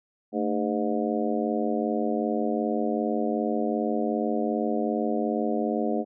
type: harmonic tone with a mistuned harmonic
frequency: 102.6 Hz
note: G#2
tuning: 21 cents flat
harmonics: 2 / 3 / 4 / 5 / 6 / 7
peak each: -28 / -30 / -31 / -32 / -33 / -33 dBFS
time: 0.32-6.05 s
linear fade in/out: 50 ms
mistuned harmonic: 2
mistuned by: +140 cents
effects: none